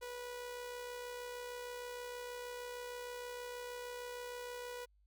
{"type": "tone with amplitude modulation", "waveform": "sawtooth", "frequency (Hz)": 489.6, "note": "B4", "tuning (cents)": -15, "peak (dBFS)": -38, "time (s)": [0.01, 4.86], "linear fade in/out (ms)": 20, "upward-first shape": "sine", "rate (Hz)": 66.4, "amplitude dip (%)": 35, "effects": ["added 50 Hz sine -67 dBFS peak until 5.06 s"]}